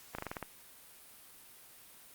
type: slowing click train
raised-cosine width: 0.5 ms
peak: -23 dBFS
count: 7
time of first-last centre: 0.15-0.427 s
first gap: 35 ms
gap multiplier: 1.11
effects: white hiss -56 dBFS RMS until 2.14 s + Opus 48 kbps